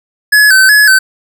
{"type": "tone with vibrato", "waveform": "square", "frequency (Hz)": 1613, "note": "G6", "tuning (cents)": 49, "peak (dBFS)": -4, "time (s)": [0.32, 0.99], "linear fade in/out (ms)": 10, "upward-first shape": "square", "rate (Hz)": 2.7, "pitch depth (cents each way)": 87, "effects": []}